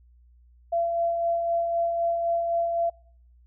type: tone with tremolo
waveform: sine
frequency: 679 Hz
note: F5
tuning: 49 cents flat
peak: -21 dBFS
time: 0.72-2.9 s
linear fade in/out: 10 ms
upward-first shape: sine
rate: 3.9 Hz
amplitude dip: 35%
effects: noise-tail reverb RT60 0.6 s tail -25 dB re dry + added 60 Hz sine -53 dBFS peak until 3.46 s